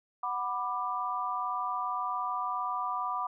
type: chord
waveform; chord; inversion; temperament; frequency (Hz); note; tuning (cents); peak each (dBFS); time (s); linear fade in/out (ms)
sine; B minor; second; just; 740.8 / 987.8 / 1185.3; F#5 / B5 / D6; +2 / 0 / +16; -37 / -34 / -33; 0.23-3.27; 5
effects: none